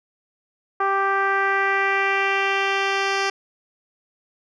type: tone with low-pass filter sweep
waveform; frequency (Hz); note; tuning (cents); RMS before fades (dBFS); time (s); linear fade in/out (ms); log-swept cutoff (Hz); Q
10% pulse; 392; G4; 0; -21; 0.8-3.3; 5; 1200 to 4600; 2.1
effects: none